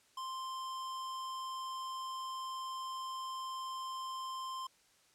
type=tone; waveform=square; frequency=1046.5 Hz; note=C6; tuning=in tune; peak=-40 dBFS; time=0.17-4.67 s; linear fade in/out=5 ms; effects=white hiss -68 dBFS RMS until 5.14 s + low-pass 9000 Hz 12 dB/octave